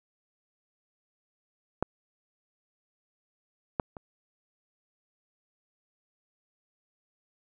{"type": "clicks", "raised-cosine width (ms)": 1, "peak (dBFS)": [-12, -12, -27], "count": 3, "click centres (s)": [1.826, 3.798, 3.968], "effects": []}